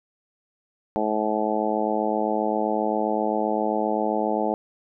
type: harmonic tone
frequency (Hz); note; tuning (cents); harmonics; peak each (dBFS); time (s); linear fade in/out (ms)
107.6; A2; -38; 2 / 3 / 4 / 5 / 6 / 7 / 8; -29 / -29 / -29 / -29 / -29 / -29 / -29; 0.96-4.54; 0
effects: none